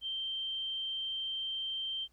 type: tone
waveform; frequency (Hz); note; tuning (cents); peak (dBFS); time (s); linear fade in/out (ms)
sine; 3137; G7; +1; -34; 0.01-2.08; 50
effects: added 60 Hz sine -68 dBFS peak until 2.12 s + pink hiss -73 dBFS RMS until 2.12 s